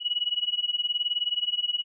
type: tone with tremolo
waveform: sine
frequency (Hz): 2922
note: F#7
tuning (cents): -22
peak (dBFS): -21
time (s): 0-1.84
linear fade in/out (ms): 50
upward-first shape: sine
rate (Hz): 19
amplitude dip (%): 90
effects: none